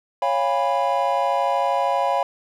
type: chord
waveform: triangle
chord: C# dominant seventh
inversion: none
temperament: equal with one note detuned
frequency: 554.4 / 698.5 / 811.2 / 987.8 Hz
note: C#5 / E#5 / G#5 / B5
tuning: 0 / 0 / -41 / 0 cents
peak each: -22 dBFS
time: 0.22-2.23 s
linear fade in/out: 2 ms
effects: none